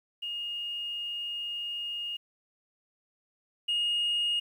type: tone pair in turn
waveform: sine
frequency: 2849 / 2859 Hz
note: F7 / F7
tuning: +34 / +40 cents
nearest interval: unison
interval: 6 cents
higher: second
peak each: -32 / -24 dBFS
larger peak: second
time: 0.22-2.17 / 3.68-4.4 s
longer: first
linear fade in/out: 10 ms
effects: tanh soft clip ceiling -23 dBFS + 10-bit